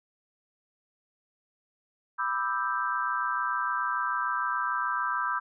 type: chord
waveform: sine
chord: E minor seventh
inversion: second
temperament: equal with one note detuned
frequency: 987.8 / 1191.7 / 1318.5 / 1568 Hz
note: B5 / D6 / E6 / G6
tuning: 0 / +25 / 0 / 0 cents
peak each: -32 dBFS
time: 2.18-5.4 s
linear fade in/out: 20 ms
effects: none